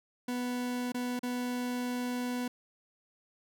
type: tone with dropouts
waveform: 40% pulse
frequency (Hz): 246.9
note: B3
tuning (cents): 0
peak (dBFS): -31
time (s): 0.28-2.48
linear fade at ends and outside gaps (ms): 5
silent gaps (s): 0.921-0.944 / 1.193-1.231
effects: none